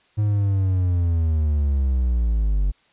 triangle linear sweep, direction down, 106.5 to 46.25 Hz, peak -15 dBFS, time 0.17-2.72 s, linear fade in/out 20 ms, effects white hiss -60 dBFS RMS until 2.92 s + resampled to 8000 Hz

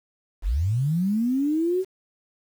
sine linear sweep, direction up, 36.22 to 384.7 Hz, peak -20 dBFS, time 0.42-1.85 s, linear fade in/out 50 ms, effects 8-bit

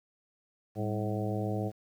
harmonic tone with a mistuned harmonic, 107 Hz, A2, 48 cents flat, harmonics 1 / 2 / 3 / 4 / 5 / 6 / 7, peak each -33 / -36 / -38 / -39 / -40 / -41 / -41 dBFS, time 0.75-1.72 s, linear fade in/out 50 ms, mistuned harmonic 2, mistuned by -96 cents, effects 10-bit

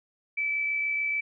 sine tone with amplitude modulation, 2310 Hz, D7, 29 cents flat, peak -24 dBFS, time 0.37-1.21 s, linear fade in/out 10 ms, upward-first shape sine, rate 66.8 Hz, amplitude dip 30%, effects none

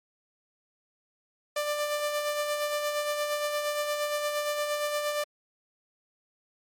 sawtooth tone with tremolo, 592 Hz, D5, 14 cents sharp, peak -22 dBFS, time 1.56-5.24 s, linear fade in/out 5 ms, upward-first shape sine, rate 8.6 Hz, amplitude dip 40%, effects MP3 64 kbps

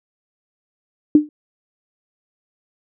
sine tone with exponential decay, 299.8 Hz, D4, 36 cents sharp, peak -3 dBFS, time 1.15-1.29 s, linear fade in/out 2 ms, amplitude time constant 30 ms, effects none

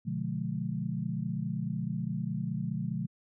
sine chord, B diminished seventh, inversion none, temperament just, 123.47 / 148.16 / 177.8 / 213.4 Hz, B2 / D3 / F3 / Ab3, 0 / +16 / +31 / +47 cents, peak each -37 / -36 / -35 / -37 dBFS, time 0.05-3.07 s, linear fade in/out 20 ms, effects none

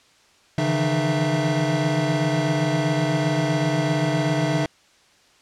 square tone cluster, 140.9 / 158 / 165.8 / 304.1 / 658 Hz, C#3 / D#3 / E3 / D#4 / E5, +29 / +27 / +10 / -40 / -3 cents, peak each -25 / -27 / -31 / -26 / -27 dBFS, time 0.58-4.66 s, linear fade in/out 2 ms, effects white hiss -56 dBFS RMS until 5.41 s + low-pass 6000 Hz 12 dB/octave

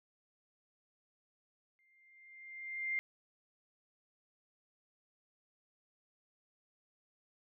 sine tone with exponential growth, 2102 Hz, C7, 7 cents sharp, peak -31 dBFS, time 1.79-2.99 s, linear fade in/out 0 ms, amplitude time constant 260 ms, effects none

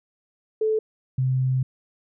sine tone pair in turn, 435.9 / 129.89 Hz, A4 / C3, -16 / -12 cents, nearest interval octave + major sixth, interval 2096 cents, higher first, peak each -19 dBFS, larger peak neither, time 0.61-0.79 / 1.18-1.63 s, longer second, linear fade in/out 5 ms, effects none

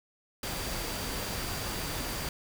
sine tone in noise, 4703 Hz, D8, 2 cents sharp, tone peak -45 dBFS, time 0.43-2.29 s, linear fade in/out 2 ms, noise pink, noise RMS -35 dBFS, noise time 0.43-2.29 s, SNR -13 dB, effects none

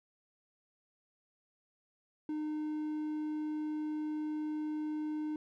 triangle tone, 305.3 Hz, D#4, 33 cents flat, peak -32 dBFS, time 2.29-5.36 s, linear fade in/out 2 ms, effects none

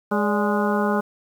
harmonic tone with a mistuned harmonic, 207.7 Hz, G#3, in tune, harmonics 1 / 2 / 3 / 4 / 5 / 6 / 7, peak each -22 / -25 / -27 / -28 / -29 / -30 / -30 dBFS, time 0.11-1.01 s, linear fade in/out 10 ms, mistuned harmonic 3, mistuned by -100 cents, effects 8-bit

